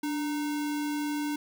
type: tone with sample-and-hold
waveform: sine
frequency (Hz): 293.7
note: D4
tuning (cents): 0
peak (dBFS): -28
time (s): 0.03-1.36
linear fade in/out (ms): 5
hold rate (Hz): 1225
effects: none